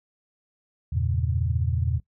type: chord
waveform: sine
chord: E diminished seventh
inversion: none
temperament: equal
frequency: 82.41 / 98 / 116.54 / 138.59 Hz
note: E2 / G2 / Bb2 / Db3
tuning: 0 / 0 / 0 / 0 cents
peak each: -25 / -31 / -27 / -31 dBFS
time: 0.92-2 s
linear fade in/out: 10 ms
effects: noise-tail reverb RT60 0.1 s tail -18 dB re dry